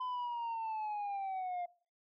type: linear sweep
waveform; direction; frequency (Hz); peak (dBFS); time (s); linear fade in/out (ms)
sine; down; 1017 to 698.5; -33; 0-1.66; 10
effects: noise-tail reverb RT60 0.4 s tail -20 dB re dry + tanh soft clip ceiling -35 dBFS

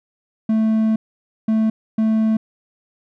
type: tone bursts at uneven times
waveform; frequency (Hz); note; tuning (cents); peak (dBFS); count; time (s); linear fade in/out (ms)
triangle; 220; A3; 0; -12; 3; 0.49-0.96 / 1.48-1.7 / 1.98-2.37; 5
effects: none

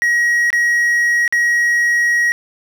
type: tone with dropouts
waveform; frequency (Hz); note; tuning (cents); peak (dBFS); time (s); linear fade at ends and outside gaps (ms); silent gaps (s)
triangle; 1900; A#6; +33; -10; 0.02-2.32; 0; 0.504-0.529 / 1.278-1.325
effects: none

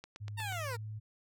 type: click train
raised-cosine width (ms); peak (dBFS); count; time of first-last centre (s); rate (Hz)
0.2; -29; 5; 0.04-0.523; 8.28
type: tone with pitch glide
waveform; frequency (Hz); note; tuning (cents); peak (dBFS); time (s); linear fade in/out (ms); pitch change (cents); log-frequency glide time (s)
sine; 104 to 107.36; G#2 to A2; +3 to -42; -39; 0.2-1; 20; +55; 0.44-0.78
type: linear sweep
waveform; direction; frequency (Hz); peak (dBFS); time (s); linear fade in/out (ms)
15% pulse; down; 928 to 446.6; -31; 0.37-0.77; 20
effects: none

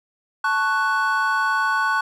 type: chord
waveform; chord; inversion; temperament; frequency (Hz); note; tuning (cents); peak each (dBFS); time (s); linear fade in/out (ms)
triangle; F# minor; first; equal with one note detuned; 880 / 1108.7 / 1486; A5 / C#6 / F#6; 0 / 0 / +7; -23 / -21 / -19; 0.44-2.01; 5
effects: none

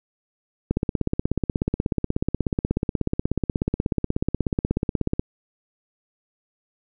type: click train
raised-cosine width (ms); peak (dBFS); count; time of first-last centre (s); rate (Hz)
3; -8; 75; 0.71-5.195; 16.5
effects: none

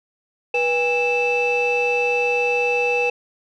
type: tone cluster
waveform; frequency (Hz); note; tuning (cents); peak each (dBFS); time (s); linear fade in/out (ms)
sine; 486.4 / 812 / 2636; B4 / G#5 / E7; -26 / -39 / -1; -19 / -24 / -19; 0.54-3.1; 5
effects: tanh soft clip ceiling -12 dBFS

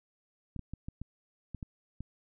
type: clicks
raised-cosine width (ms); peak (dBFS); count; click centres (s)
5; -27; 8; 0.563 / 0.593 / 0.736 / 0.885 / 1.016 / 1.547 / 1.628 / 2.006
effects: none

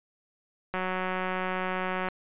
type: click train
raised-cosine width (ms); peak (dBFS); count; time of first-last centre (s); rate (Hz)
0.5; -16; 250; 0.74-2.086; 185
effects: resampled to 8000 Hz

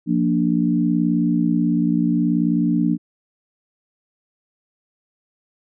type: chord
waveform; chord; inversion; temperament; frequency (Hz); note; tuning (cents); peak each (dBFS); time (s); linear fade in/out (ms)
sine; Bb major; second; equal; 174.61 / 233.1 / 293.7; F3 / Bb3 / D4; 0 / 0 / 0; -20; 0.06-2.98; 50
effects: none

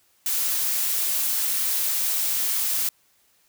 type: noise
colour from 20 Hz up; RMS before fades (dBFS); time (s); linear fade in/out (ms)
blue; -24; 0.26-2.89; 2
effects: white hiss -63 dBFS RMS until 3.48 s

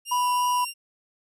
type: tone with vibrato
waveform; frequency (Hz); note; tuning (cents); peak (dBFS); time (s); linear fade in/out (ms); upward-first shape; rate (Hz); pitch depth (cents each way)
15% pulse; 2794; F7; 0; -24; 0.05-0.74; 50; triangle; 2.9; 20
type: tone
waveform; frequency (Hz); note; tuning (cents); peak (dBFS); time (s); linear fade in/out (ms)
triangle; 988; B5; 0; -19; 0.11-0.65; 10
effects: none

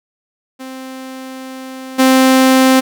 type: tone with level steps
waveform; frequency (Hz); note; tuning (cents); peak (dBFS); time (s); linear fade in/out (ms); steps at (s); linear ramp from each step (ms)
sawtooth; 261.6; C4; 0; -23 / -3; 0.59-2.81; 20; 1.98; 20
effects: none

